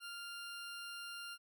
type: tone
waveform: 20% pulse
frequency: 1396.9 Hz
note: F6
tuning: in tune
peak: -40 dBFS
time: 0-1.38 s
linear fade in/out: 50 ms
effects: none